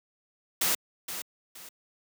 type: noise with echo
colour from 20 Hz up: white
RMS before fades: -26 dBFS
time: 0.61-0.75 s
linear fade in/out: 5 ms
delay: 470 ms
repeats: 2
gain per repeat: -10 dB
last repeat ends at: 1.69 s
effects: high-pass 150 Hz 12 dB/octave